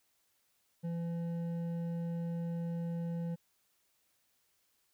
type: tone with hard clipping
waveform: sine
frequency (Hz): 168.9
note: E3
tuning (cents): +42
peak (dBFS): -36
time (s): 0.83-3.36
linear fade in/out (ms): 20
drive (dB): 7
effects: white hiss -75 dBFS RMS until 4.93 s